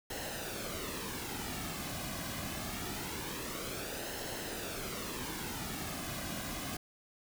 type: noise with flanger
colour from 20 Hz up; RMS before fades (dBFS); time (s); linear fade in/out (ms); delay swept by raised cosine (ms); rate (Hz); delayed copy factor
pink; -40; 0.1-6.77; 5; 0.84 to 2.24; 0.24; -0.55
effects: none